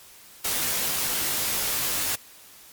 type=noise with comb filter; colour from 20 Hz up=white; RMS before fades=-26 dBFS; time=0.44-2.16 s; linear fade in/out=10 ms; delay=17 ms; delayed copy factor=-0.75; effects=white hiss -49 dBFS RMS until 2.72 s + MP3 96 kbps